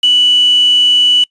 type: tone with quantisation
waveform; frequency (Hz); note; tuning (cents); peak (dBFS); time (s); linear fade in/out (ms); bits
sine; 2960; F#7; 0; -6; 0.03-1.24; 5; 4
effects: noise-tail reverb RT60 0.1 s tail -25 dB re dry + resampled to 22050 Hz